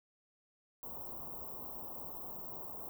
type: band-stop noise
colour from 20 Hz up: white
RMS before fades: -45 dBFS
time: 0.83-2.89 s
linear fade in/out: 0 ms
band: 1100 to 16000 Hz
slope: 48 dB/octave
effects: none